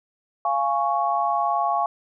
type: chord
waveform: sine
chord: Db major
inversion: first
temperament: just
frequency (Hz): 693 / 831.5 / 1108.7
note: F5 / Ab5 / Db6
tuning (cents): -14 / +2 / 0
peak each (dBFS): -24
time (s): 0.45-1.86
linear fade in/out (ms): 2
effects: none